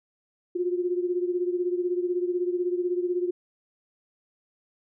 sine beating tone pair, 353.6 / 369.6 Hz, F4 / F#4, +22 / -2 cents, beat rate 16 Hz, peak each -25 / -30 dBFS, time 0.55-3.31 s, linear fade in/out 10 ms, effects none

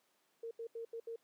sine tone bursts at uneven times, 459.4 Hz, A#4, 25 cents flat, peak -40 dBFS, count 5, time 0.43-0.51 / 0.59-0.67 / 0.75-0.85 / 0.93-1 / 1.07-1.16 s, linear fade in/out 5 ms, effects pink hiss -75 dBFS RMS until 1.23 s + high-pass 300 Hz 12 dB/octave

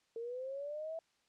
sine linear sweep, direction up, 451.9 to 660 Hz, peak -39 dBFS, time 0.16-0.99 s, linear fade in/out 2 ms, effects white hiss -75 dBFS RMS until 1.28 s + low-pass 6000 Hz 12 dB/octave

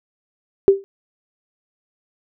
sine tone with exponential decay, 392.4 Hz, G4, 2 cents sharp, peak -3 dBFS, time 0.68-0.84 s, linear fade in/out 0 ms, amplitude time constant 34 ms, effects none

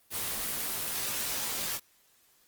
white noise with comb filter, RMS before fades -33 dBFS, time 0.1-1.8 s, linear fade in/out 50 ms, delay 16 ms, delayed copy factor -0.7, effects white hiss -65 dBFS RMS until 2.47 s + Opus 24 kbps

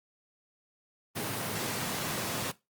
pink high-pass noise, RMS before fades -34 dBFS, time 1.15-2.52 s, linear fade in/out 20 ms, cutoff 100 Hz, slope 48 dB/octave, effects noise-tail reverb RT60 0.2 s tail -17 dB re dry + Opus 32 kbps

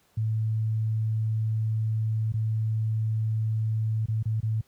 sine tone with dropouts, 110 Hz, A2, in tune, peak -23 dBFS, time 0.17-4.61 s, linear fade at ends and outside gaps 5 ms, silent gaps 2.321-2.338 / 4.058-4.083 / 4.227-4.255 / 4.403-4.429 s, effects pink hiss -65 dBFS RMS until 4.67 s + high-pass 60 Hz 12 dB/octave

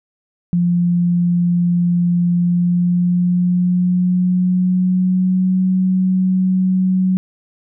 sine tone with pitch glide, 174.61 to 186.06 Hz, F3 to F#3, 0 to +10 cents, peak -12 dBFS, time 0.53-7.17 s, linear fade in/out 0 ms, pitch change +110 cents, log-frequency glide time 2.35-5.61 s, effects none

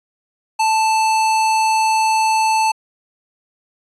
square tone, 880 Hz, A5, in tune, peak -14 dBFS, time 0.59-2.72 s, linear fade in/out 10 ms, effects resampled to 24000 Hz

